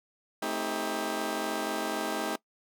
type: chord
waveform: 15% pulse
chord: A half-diminished seventh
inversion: none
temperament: just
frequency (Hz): 220 / 264 / 316.8 / 396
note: A3 / C4 / Eb4 / G4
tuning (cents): 0 / +16 / +31 / +18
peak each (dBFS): -30 / -32 / -28 / -31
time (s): 0.42-2.36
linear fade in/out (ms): 5
effects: noise-tail reverb RT60 0.1 s tail -21 dB re dry